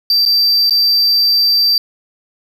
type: tone with dropouts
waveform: triangle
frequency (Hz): 4678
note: D8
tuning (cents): -8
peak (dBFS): -8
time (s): 0.1-1.78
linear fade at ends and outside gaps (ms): 2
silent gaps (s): 0.253-0.26 / 0.697-0.707
effects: 8-bit